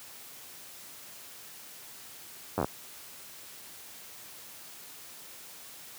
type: slowing click train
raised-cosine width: 1 ms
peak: -14 dBFS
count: 6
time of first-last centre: 2.58-2.645 s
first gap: 10 ms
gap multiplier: 1.13
effects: white hiss -48 dBFS RMS until 5.98 s + high-pass 80 Hz 12 dB/octave